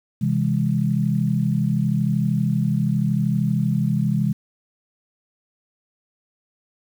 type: chord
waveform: sine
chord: C augmented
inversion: none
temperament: just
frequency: 130.81 / 163.52 / 204.4 Hz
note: C3 / E3 / G#3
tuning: 0 / -14 / -27 cents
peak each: -22 dBFS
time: 0.21-4.33 s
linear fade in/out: 10 ms
effects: 8-bit